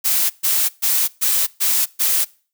blue noise bursts, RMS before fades -17 dBFS, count 6, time 0.04-2.25 s, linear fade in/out 20 ms, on 260 ms, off 130 ms, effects noise-tail reverb RT60 0.4 s tail -23 dB re dry

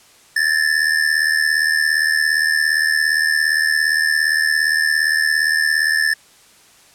square ring-modulated tone, 1760 Hz, A6, in tune, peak -12 dBFS, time 0.36-6.14 s, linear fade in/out 5 ms, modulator 38.7 Hz, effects white hiss -49 dBFS RMS until 6.94 s + low-pass 10000 Hz 12 dB/octave

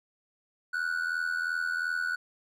triangle tone with amplitude modulation, 1475 Hz, F#6, 6 cents flat, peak -23 dBFS, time 0.73-2.16 s, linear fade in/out 10 ms, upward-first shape sine, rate 82.8 Hz, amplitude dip 75%, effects none

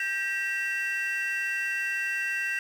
triangle tone cluster, 1578 / 1919 / 2707 Hz, G6 / A#6 / E7, +11 / +50 / +45 cents, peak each -29 dBFS, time 0-2.59 s, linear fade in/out 2 ms, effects tanh soft clip ceiling -20 dBFS + 9-bit

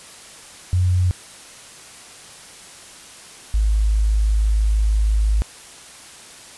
sine tone pair in turn, 90.6 / 53.04 Hz, F#2 / G#1, -36 / +37 cents, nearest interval major sixth, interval 927 cents, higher first, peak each -14 dBFS, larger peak neither, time 0.73-1.11 / 3.54-5.42 s, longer second, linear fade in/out 0 ms, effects white hiss -41 dBFS RMS until 6.57 s + resampled to 24000 Hz

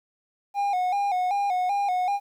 triangle tone with vibrato, 767 Hz, G5, 38 cents flat, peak -20 dBFS, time 0.54-2.2 s, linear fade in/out 50 ms, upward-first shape square, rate 2.6 Hz, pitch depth 87 cents each way, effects 10-bit

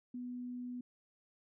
sine tone, 246.9 Hz, B3, in tune, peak -40 dBFS, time 0.14-0.81 s, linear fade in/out 5 ms, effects none

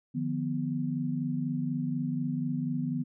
sine chord, B diminished, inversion first, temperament equal with one note detuned, 150.53 / 174.61 / 246.9 Hz, D3 / F3 / B3, +43 / 0 / 0 cents, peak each -33 / -35 / -31 dBFS, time 0.14-3.04 s, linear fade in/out 20 ms, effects none

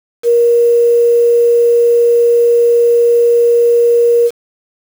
sine tone with quantisation, 472.6 Hz, A#4, 24 cents sharp, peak -6 dBFS, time 0.23-4.31 s, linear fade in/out 50 ms, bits 5, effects none

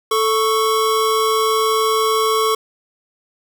square tone pair together, 440 / 1108.7 Hz, A4 / C#6, 0 / 0 cents, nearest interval octave + major third, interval 1600 cents, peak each -18 dBFS, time 0.11-2.55 s, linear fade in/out 5 ms, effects none

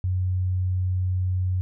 sine tone, 92 Hz, F#2, 9 cents flat, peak -21 dBFS, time 0.04-1.61 s, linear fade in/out 0 ms, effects none

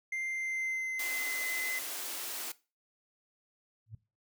triangle tone with pitch glide, 2093 to 2039 Hz, C7 to C7, 0 to -45 cents, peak -31 dBFS, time 0.12-1.79 s, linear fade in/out 5 ms, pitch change -45 cents, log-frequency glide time 0.29-1.45 s
white high-pass noise, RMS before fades -39 dBFS, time 0.99-2.52 s, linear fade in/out 5 ms, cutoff 250 Hz, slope 48 dB/octave
sine tone with exponential growth, 110 Hz, A2, in tune, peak -38 dBFS, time 3.86-3.95 s, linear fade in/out 5 ms, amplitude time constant 19 ms
effects noise-tail reverb RT60 0.3 s tail -19 dB re dry

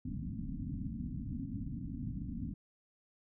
white low-pass noise, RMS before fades -40 dBFS, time 0.05-2.54 s, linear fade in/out 5 ms, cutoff 280 Hz, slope 96 dB/octave, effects none

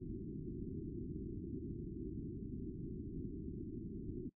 white low-pass noise, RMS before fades -45 dBFS, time 0-4.3 s, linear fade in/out 20 ms, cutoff 380 Hz, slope 96 dB/octave, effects noise-tail reverb RT60 0.1 s tail -23 dB re dry

